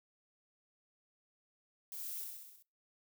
violet noise with echo, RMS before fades -45 dBFS, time 1.92-2.24 s, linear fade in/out 0 ms, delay 64 ms, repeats 6, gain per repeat -3 dB, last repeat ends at 2.624 s, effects noise-tail reverb RT60 0.3 s tail -25 dB re dry

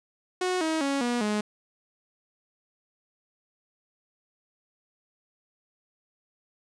sawtooth tone with pitch steps, 366.1 / 318.7 / 277.5 / 241.5 / 210.3 Hz, F#4 / D#4 / C#4 / B3 / G#3, -18 / +42 / +2 / -39 / +22 cents, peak -21 dBFS, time 0.41-1.41 s, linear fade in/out 5 ms, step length 200 ms, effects resampled to 22050 Hz

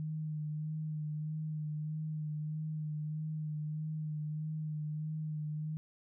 sine tone with vibrato, 153.7 Hz, D#3, 21 cents flat, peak -35 dBFS, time 0-5.77 s, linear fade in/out 0 ms, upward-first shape sine, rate 1.6 Hz, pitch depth 25 cents each way, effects none

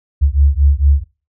sine beating tone pair, 68.7 / 73.1 Hz, C#2 / D2, -15 / -7 cents, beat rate 4.4 Hz, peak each -12 dBFS, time 0.21-1.04 s, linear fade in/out 20 ms, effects noise-tail reverb RT60 0.3 s tail -19 dB re dry

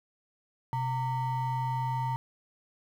triangle ring-modulated tone, 522 Hz, C5, 4 cents flat, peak -23 dBFS, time 0.73-2.16 s, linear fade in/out 0 ms, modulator 395 Hz, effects 10-bit

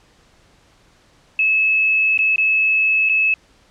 sine tone with dropouts, 2595 Hz, E7, 28 cents flat, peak -13 dBFS, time 1.39-3.34 s, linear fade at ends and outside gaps 2 ms, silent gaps 2.176-2.189 / 2.36-2.381 / 3.09-3.095 s, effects pink hiss -54 dBFS RMS until 3.7 s + low-pass 7000 Hz 12 dB/octave

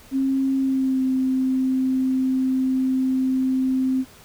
sine tone with pitch glide, 268.1 to 260.8 Hz, C4 to C4, +42 to -5 cents, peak -18 dBFS, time 0.11-4.05 s, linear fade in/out 50 ms, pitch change -47 cents, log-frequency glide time 0.58-1.04 s, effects pink hiss -48 dBFS RMS until 4.24 s

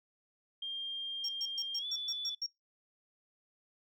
sine tone with pitch glide, 3200 to 3470 Hz, G7 to A7, +35 to -25 cents, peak -36 dBFS, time 0.62-2.35 s, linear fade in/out 5 ms, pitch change +140 cents, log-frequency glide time 1.78-1.86 s
sine tone bursts, 5560 Hz, F8, 9 cents flat, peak -32 dBFS, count 8, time 1.24-2.464 s, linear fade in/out 5 ms, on 48 ms, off 120 ms
effects noise-tail reverb RT60 0.2 s tail -26 dB re dry + tanh soft clip ceiling -27 dBFS

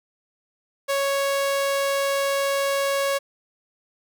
sawtooth tone, 554.4 Hz, C#5, in tune, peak -17 dBFS, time 0.88-3.19 s, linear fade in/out 20 ms, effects none

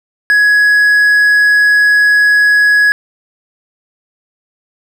triangle tone, 1675 Hz, G#6, 14 cents sharp, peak -4 dBFS, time 0.3-2.92 s, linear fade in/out 0 ms, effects none

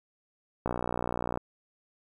click train, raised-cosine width 1 ms, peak -16 dBFS, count 44, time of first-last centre 0.66-1.374 s, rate 60.2 Hz, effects 9-bit

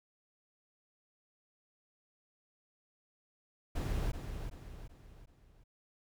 brown noise with echo, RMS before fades -34 dBFS, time 3.75-4.12 s, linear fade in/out 10 ms, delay 380 ms, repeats 4, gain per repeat -7 dB, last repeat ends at 5.64 s, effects none

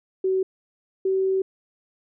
sine tone pair in turn, 378 / 381.7 Hz, F#4 / G4, +37 / -46 cents, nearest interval unison, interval 17 cents, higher second, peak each -19 dBFS, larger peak neither, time 0.24-0.43 / 1.05-1.42 s, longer second, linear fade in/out 5 ms, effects none

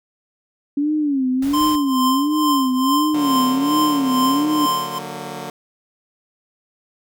sine tone with vibrato, 279.5 Hz, C#4, 14 cents sharp, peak -16 dBFS, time 0.77-4.66 s, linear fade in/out 5 ms, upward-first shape sine, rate 1.4 Hz, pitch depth 160 cents each way
pink noise, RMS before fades -35 dBFS, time 1.42-1.76 s, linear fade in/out 5 ms
square tone with tremolo, 1043 Hz, C6, 6 cents flat, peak -16 dBFS, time 1.53-4.99 s, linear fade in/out 10 ms, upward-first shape triangle, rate 2.3 Hz, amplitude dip 85%
10% pulse chord, D augmented, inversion none, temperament just, 146.83 / 183.54 / 229.4 Hz, D3 / F#3 / A#3, 0 / -14 / -28 cents, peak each -25 dBFS, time 3.14-5.5 s, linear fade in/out 2 ms
effects none

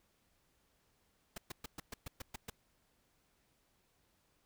pink noise bursts, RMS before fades -44 dBFS, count 9, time 1.36-2.5 s, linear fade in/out 5 ms, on 20 ms, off 120 ms, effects pink hiss -75 dBFS RMS until 4.45 s

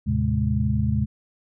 sine tone cluster, 78.8 / 109.9 / 131.6 / 209.2 Hz, D#2 / A2 / C3 / G#3, +23 / -2 / +10 / +13 cents, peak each -25 dBFS, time 0.06-1.06 s, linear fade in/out 20 ms, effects none

